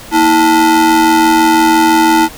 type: ring-modulated tone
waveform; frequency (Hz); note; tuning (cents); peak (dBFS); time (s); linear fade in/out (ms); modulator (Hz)
square; 280; C#4; +18; -4; 0.11-2.29; 50; 603
effects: pink hiss -32 dBFS RMS until 2.37 s